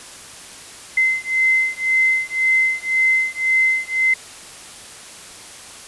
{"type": "beating tone pair", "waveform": "sine", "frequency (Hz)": [2063, 2064.9], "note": ["C7", "C7"], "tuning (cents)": [-25, -23], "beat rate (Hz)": 1.9, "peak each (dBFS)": -18, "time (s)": [0.97, 4.14], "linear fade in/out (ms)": 5, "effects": ["white hiss -38 dBFS RMS until 5.87 s", "resampled to 24000 Hz"]}